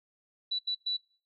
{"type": "tone bursts at uneven times", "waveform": "sine", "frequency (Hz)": 3951, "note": "B7", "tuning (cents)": 0, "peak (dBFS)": -28, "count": 3, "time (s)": [[0.51, 0.59], [0.67, 0.75], [0.86, 0.97]], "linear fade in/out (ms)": 10, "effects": ["noise-tail reverb RT60 0.4 s tail -21 dB re dry"]}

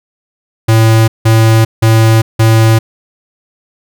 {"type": "tone bursts", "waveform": "square", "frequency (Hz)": 112, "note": "A2", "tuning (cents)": 31, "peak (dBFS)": -5, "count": 4, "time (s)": [0.68, 2.79], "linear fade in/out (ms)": 10, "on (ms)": 400, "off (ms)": 170, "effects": []}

